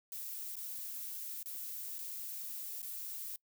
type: noise with dropouts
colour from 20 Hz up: violet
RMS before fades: -43 dBFS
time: 0.12-3.36 s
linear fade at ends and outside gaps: 1 ms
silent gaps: 0.556-0.566 / 1.429-1.458 / 1.984-1.988 / 2.819-2.828 s
effects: noise-tail reverb RT60 0.1 s tail -23 dB re dry